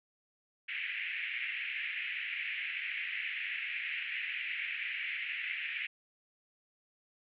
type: band-pass noise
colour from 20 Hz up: pink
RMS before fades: -38 dBFS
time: 0.68-5.87 s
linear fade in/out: 10 ms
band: 1900 to 2700 Hz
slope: 48 dB/octave
effects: none